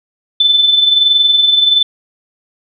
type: tone with amplitude modulation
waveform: sine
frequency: 3520 Hz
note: A7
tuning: in tune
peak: -5 dBFS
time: 0.4-1.83 s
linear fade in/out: 5 ms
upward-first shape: sine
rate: 21.3 Hz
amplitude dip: 50%
effects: none